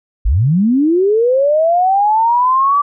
sine linear sweep, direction up, 41.2 to 1166 Hz, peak -9 dBFS, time 0.25-2.82 s, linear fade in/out 10 ms, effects none

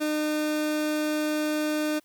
30% pulse tone, 304.1 Hz, D#4, 40 cents flat, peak -22 dBFS, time 0-2 s, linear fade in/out 20 ms, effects white hiss -65 dBFS RMS until 2.04 s

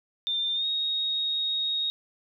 sine tone with pitch glide, 3594 to 3751 Hz, A7 to A#7, +36 to +10 cents, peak -25 dBFS, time 0.27-1.9 s, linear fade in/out 0 ms, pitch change +74 cents, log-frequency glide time 0.54-0.66 s, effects none

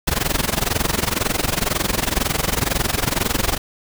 pink noise with amplitude modulation, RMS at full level -17 dBFS, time 0.07-3.58 s, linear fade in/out 10 ms, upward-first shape sine, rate 22 Hz, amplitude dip 90%, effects none

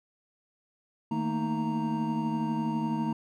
triangle tone cluster, 156.9 / 224.4 / 236.5 / 313.8 / 928 Hz, D#3 / A3 / A#3 / D#4 / A#5, +15 / +34 / +25 / +15 / -8 cents, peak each -33 / -28 / -36 / -33 / -33 dBFS, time 1.11-3.13 s, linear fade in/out 5 ms, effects none

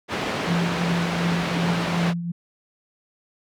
pink band-pass noise, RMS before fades -27 dBFS, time 0.08-2.14 s, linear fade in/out 50 ms, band 160 to 3400 Hz, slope 12 dB/octave
sine tone with tremolo, 171.5 Hz, F3, 31 cents flat, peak -19 dBFS, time 0.47-2.32 s, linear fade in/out 10 ms, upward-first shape triangle, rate 2.7 Hz, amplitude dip 65%
effects none

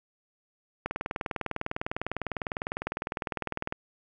click train, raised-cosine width 0.5 ms, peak -15 dBFS, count 58, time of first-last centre 0.86-3.724 s, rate 19.9 Hz, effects none

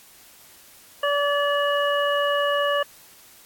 harmonic tone with a mistuned harmonic, 575 Hz, D5, 37 cents flat, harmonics 1 / 2 / 3 / 5, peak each -22 / -25 / -27 / -29 dBFS, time 1.03-2.83 s, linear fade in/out 5 ms, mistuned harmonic 5, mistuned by +21 cents, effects white hiss -50 dBFS RMS until 3.45 s + AAC 64 kbps

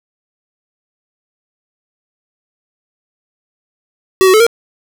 square tone with pitch steps, 379 / 373.5 / 433.7 / 465.2 Hz, F#4 / F#4 / A4 / A#4, +42 / +16 / -25 / -4 cents, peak -6 dBFS, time 4.21-4.466 s, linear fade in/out 0 ms, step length 64 ms, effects none

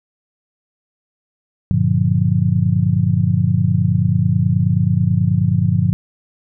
sine chord, G minor seventh, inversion none, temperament just, 98 / 117.6 / 147 / 176.4 Hz, G2 / Bb2 / D3 / F3, 0 / +16 / +2 / +18 cents, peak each -18 dBFS, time 1.71-5.93 s, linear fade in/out 0 ms, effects none

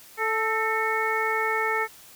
harmonic tone with a mistuned harmonic, 440 Hz, A4, in tune, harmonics 1 / 2 / 3 / 4 / 5, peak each -29 / -29 / -29 / -29 / -29 dBFS, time 0.17-1.88 s, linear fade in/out 50 ms, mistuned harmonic 4, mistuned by +48 cents, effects white hiss -49 dBFS RMS until 2.15 s

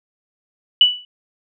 sine tone with exponential decay, 2960 Hz, F#7, in tune, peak -4 dBFS, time 0.81-1.05 s, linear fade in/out 2 ms, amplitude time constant 52 ms, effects none

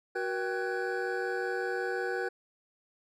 triangle tone cluster, 371.7 / 477.1 / 782 / 1496 / 1669 Hz, F#4 / A#4 / G5 / F#6 / G#6, +8 / +40 / -4 / +19 / +8 cents, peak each -33 / -33 / -37 / -35 / -40 dBFS, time 0.15-2.29 s, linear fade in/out 10 ms, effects none

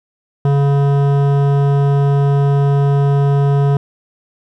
sine tone with hard clipping, 140.8 Hz, C#3, 27 cents sharp, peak -12 dBFS, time 0.45-3.77 s, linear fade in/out 2 ms, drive 14 dB, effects none

